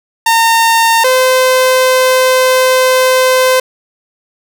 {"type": "tone pair in turn", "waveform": "sawtooth", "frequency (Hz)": [913, 514.6], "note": ["A#5", "C5"], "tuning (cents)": [-36, -29], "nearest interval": "minor seventh", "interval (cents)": 993, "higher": "first", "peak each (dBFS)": -3, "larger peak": "neither", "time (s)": [[0.26, 1.04], [1.04, 3.6]], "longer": "second", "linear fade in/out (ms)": 5, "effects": []}